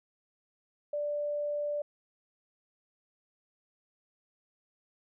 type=tone; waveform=sine; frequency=587.3 Hz; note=D5; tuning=in tune; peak=-30 dBFS; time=0.93-1.82 s; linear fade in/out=5 ms; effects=none